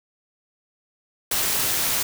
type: noise with amplitude modulation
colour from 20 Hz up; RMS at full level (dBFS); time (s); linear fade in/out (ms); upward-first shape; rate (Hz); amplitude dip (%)
white; -20; 1.31-2.03; 5; sine; 287; 65
effects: none